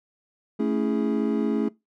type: chord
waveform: triangle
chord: A major seventh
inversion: none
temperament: equal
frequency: 220 / 277.2 / 329.6 / 415.3 Hz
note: A3 / C#4 / E4 / G#4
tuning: 0 / 0 / 0 / 0 cents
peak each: -23 / -25 / -28 / -27 dBFS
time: 0.59-1.69 s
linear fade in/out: 10 ms
effects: noise-tail reverb RT60 0.2 s tail -21 dB re dry